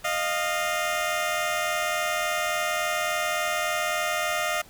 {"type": "tone pair together", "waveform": "15% pulse", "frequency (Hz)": [616.5, 700], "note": ["D#5", "F5"], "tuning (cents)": [-16, 4], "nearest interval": "major second", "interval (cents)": 220, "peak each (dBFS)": -21, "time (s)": [0.04, 4.62], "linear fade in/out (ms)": 10, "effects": ["pink hiss -51 dBFS RMS until 4.69 s"]}